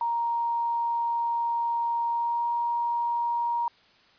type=tone with pitch glide; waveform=sine; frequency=936 to 943.6 Hz; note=A#5 to A#5; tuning=+7 to +21 cents; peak=-24 dBFS; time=0.01-3.68 s; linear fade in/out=2 ms; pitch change=+14 cents; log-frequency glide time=2.1-2.49 s; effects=white hiss -59 dBFS RMS until 4.18 s + resampled to 11025 Hz